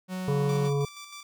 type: tone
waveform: 45% pulse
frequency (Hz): 185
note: F#3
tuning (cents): 0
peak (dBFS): -31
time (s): 0.08-0.71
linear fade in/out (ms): 50
type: harmonic tone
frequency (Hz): 141.5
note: C#3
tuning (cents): +36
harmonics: 1 / 3 / 5 / 7 / 8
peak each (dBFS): -25 / -28 / -41 / -40 / -44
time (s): 0.28-0.85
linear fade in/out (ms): 2
type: tone with tremolo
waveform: 10% pulse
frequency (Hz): 1168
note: D6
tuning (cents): -10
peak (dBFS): -32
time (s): 0.49-1.23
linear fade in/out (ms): 2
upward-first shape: square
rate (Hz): 6.3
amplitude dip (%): 45
effects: none